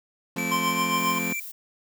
35% pulse chord, F major, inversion none, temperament just, 174.61 / 218.3 / 261.9 Hz, F3 / A3 / C4, 0 / -13 / +2 cents, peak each -31 dBFS, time 0.36-1.33 s, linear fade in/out 5 ms
square tone with pitch glide, 2316 to 2344 Hz, D7 to D7, -25 to -4 cents, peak -29 dBFS, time 0.38-1.4 s, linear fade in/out 5 ms, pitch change +21 cents, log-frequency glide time 0.7-0.78 s
square tone with tremolo, 1046.5 Hz, C6, in tune, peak -22 dBFS, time 0.51-1.19 s, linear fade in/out 10 ms, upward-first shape triangle, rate 7.4 Hz, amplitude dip 70%
violet noise, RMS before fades -38 dBFS, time 0.97-1.52 s, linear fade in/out 10 ms
effects none

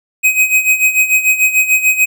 square tone with tremolo, 2522 Hz, D#7, 23 cents sharp, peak -7 dBFS, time 0.23-2.06 s, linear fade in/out 20 ms, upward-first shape sine, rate 6.8 Hz, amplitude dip 75%, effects none

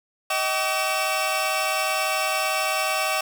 sawtooth tone cluster, 627 / 765 / 1143 / 2680 Hz, D#5 / G5 / D6 / E7, +13 / -42 / -47 / +28 cents, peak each -24 dBFS, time 0.3-3.21 s, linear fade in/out 5 ms, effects none

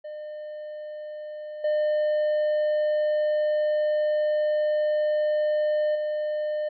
triangle tone with level steps, 605 Hz, D#5, 49 cents flat, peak -32 / -19 / -23 dBFS, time 0.04-6.69 s, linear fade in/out 10 ms, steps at 1.64 / 5.95 s, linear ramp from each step 5 ms, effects resampled to 11025 Hz

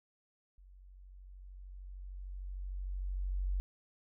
sine tone with level ramp, 46.59 Hz, F#1, 13 cents sharp, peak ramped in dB -55 to -30 dBFS, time 0.58-3.6 s, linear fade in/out 0 ms, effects none

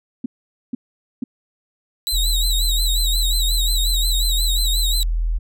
sine tone bursts, 248.5 Hz, B3, 11 cents sharp, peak -20 dBFS, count 3, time 0.24-1.24 s, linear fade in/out 5 ms, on 20 ms, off 470 ms
sawtooth tone with vibrato, 3900 Hz, B7, 23 cents flat, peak -17 dBFS, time 2.07-5.03 s, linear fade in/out 0 ms, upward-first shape sine, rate 5.6 Hz, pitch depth 84 cents each way
sine tone, 41.2 Hz, E1, in tune, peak -17 dBFS, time 2.12-5.39 s, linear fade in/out 20 ms
effects none

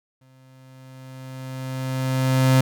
35% pulse tone with exponential growth, 130.81 Hz, C3, in tune, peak -11 dBFS, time 0.21-2.61 s, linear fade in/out 5 ms, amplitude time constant 520 ms, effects none

